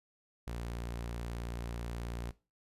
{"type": "tone", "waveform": "sawtooth", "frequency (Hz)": 58.5, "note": "A#1", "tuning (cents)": 7, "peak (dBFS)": -34, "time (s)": [0.47, 2.31], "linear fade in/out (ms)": 5, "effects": ["noise-tail reverb RT60 0.3 s tail -19 dB re dry", "resampled to 32000 Hz"]}